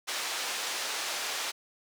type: band-pass noise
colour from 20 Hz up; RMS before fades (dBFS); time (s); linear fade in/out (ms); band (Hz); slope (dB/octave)
white; -34; 0.07-1.52; 20; 500 to 5700; 12
effects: none